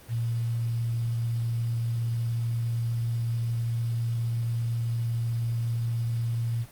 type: tone with quantisation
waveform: sine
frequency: 116.54 Hz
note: A#2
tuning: in tune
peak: -25 dBFS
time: 0.08-6.66 s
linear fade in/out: 50 ms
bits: 8
effects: pink hiss -51 dBFS RMS until 6.71 s + Opus 32 kbps